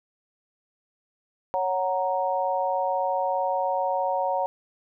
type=chord; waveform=sine; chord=F# major; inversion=second; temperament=equal; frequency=554.4 / 740 / 932.3 Hz; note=C#5 / F#5 / A#5; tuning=0 / 0 / 0 cents; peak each=-27 dBFS; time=1.54-4.46 s; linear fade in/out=0 ms; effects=none